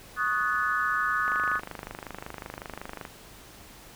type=chord; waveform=sine; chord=D# half-diminished seventh; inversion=third; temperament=equal with one note detuned; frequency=1108.7 / 1244.5 / 1480 / 1726.8 Hz; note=C#6 / D#6 / F#6 / A6; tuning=0 / 0 / 0 / -33 cents; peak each=-34 / -28 / -28 / -31 dBFS; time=0.16-1.61 s; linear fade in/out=50 ms
type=click train; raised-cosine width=0.5 ms; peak=-21 dBFS; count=46; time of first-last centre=1.28-3.052 s; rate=25.4 Hz
effects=pink hiss -49 dBFS RMS until 3.95 s